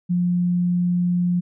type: tone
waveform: sine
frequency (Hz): 176.9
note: F3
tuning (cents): +23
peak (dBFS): -17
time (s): 0.09-1.41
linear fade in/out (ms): 20
effects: none